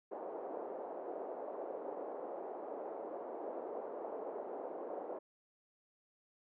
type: band-pass noise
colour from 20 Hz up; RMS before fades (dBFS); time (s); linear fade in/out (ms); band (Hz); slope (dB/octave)
white; -44; 0.11-5.19; 10; 360 to 690; 24
effects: none